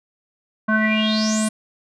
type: tone with low-pass filter sweep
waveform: square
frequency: 216.6 Hz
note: A3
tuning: 27 cents flat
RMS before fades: -19 dBFS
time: 0.68-1.49 s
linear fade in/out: 10 ms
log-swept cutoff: 1300 to 9700 Hz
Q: 9.8
effects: none